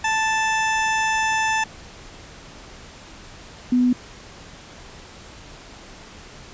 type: tone pair in turn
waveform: 20% pulse / sine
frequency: 880 / 248.2 Hz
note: A5 / B3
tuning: 0 / +9 cents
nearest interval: octave + minor seventh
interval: 2191 cents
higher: first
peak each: -14 dBFS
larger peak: neither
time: 0.04-1.64 / 3.72-3.93 s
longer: first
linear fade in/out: 5 ms
effects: pink hiss -42 dBFS RMS until 6.53 s + resampled to 16000 Hz